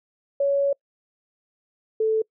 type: tone pair in turn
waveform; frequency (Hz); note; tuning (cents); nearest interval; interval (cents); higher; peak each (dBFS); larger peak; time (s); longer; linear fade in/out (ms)
sine; 560 / 439.4; C#5 / A4; +18 / -2; major third; 420; first; -18; neither; 0.4-0.73 / 2-2.22; first; 5
effects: noise-tail reverb RT60 0.1 s tail -26 dB re dry